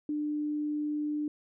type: tone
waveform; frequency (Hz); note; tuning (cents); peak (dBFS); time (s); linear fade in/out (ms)
sine; 298.4; D4; +28; -29; 0.09-1.28; 2
effects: none